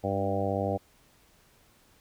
harmonic tone with a mistuned harmonic, 98.4 Hz, G2, 7 cents sharp, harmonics 1 / 2 / 3 / 4 / 5 / 6 / 7 / 8, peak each -33 / -35 / -36 / -38 / -33 / -33 / -35 / -36 dBFS, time 0.03-0.78 s, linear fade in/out 20 ms, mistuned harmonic 2, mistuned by +17 cents, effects pink hiss -62 dBFS RMS until 2 s

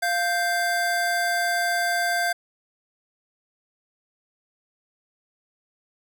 square tone pair together, 698.5 / 1569.1 Hz, F5 / G6, 0 / +1 cents, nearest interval octave + major second, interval 1401 cents, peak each -25 dBFS, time 0.02-2.33 s, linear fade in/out 10 ms, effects none

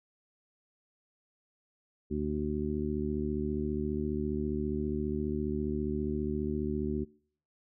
harmonic tone, 74.8 Hz, D2, 32 cents sharp, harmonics 1 / 2 / 3 / 4 / 5, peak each -37 / -39 / -34 / -37 / -35 dBFS, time 2.1-7.05 s, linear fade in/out 20 ms, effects noise-tail reverb RT60 0.6 s tail -26 dB re dry

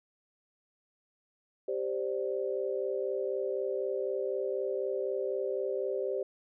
sine chord, G suspended fourth, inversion none, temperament equal, 392 / 523.3 / 587.3 Hz, G4 / C5 / D5, 0 / 0 / 0 cents, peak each -33 / -34 / -37 dBFS, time 1.68-6.23 s, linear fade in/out 5 ms, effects none

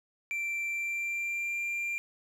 triangle tone with pitch glide, 2349 to 2380 Hz, D7 to D7, 0 to +22 cents, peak -29 dBFS, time 0.31-1.98 s, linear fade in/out 0 ms, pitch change +22 cents, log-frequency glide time 0.69-1.59 s, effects none

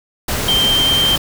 sine tone in noise, 3145 Hz, G7, 5 cents sharp, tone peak -12 dBFS, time 0.48-1.16 s, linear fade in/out 5 ms, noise pink, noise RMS -20 dBFS, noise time 0.28-1.18 s, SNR +5 dB, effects none

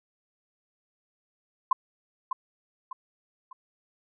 sine tone with echo, 1037 Hz, C6, 16 cents flat, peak -17 dBFS, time 1.71-1.73 s, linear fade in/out 5 ms, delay 600 ms, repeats 3, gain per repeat -8 dB, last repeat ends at 3.53 s, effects none

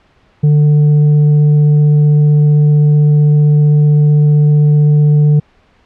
triangle tone with tanh clipping, 148.7 Hz, D3, 22 cents sharp, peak -6 dBFS, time 0.43-5.4 s, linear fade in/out 10 ms, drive 8 dB, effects pink hiss -51 dBFS RMS until 5.85 s + low-pass 3000 Hz 12 dB/octave

